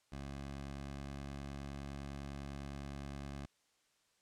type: tone with pitch glide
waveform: 15% pulse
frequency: 69.3 to 69.86 Hz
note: C#2 to C#2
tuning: 0 to +14 cents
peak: -37 dBFS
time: 0.12-3.46 s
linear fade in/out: 5 ms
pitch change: +14 cents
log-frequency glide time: 0.3-1.89 s
effects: white hiss -75 dBFS RMS until 4.21 s + low-pass 8000 Hz 12 dB/octave